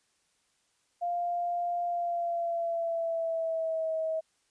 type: tone with pitch glide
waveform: sine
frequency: 698.5 to 640.5 Hz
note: F5 to E5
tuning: 0 to -50 cents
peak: -28 dBFS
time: 1.01-4.21 s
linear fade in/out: 20 ms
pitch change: -150 cents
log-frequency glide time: 1.85-3.94 s
effects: white hiss -72 dBFS RMS until 4.5 s + resampled to 22050 Hz